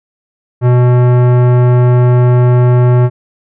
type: tone with tanh clipping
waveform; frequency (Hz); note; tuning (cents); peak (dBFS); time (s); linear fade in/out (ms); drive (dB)
sine; 123.47; B2; 0; -7; 0.61-3.1; 50; 18
effects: none